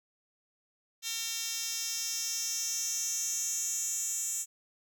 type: tone with high-pass filter sweep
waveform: 10% pulse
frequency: 455.7 Hz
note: A#4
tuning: 39 cents flat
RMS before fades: -34 dBFS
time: 1.02-4.46 s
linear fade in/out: 50 ms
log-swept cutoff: 4400 to 7500 Hz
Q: 4
effects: none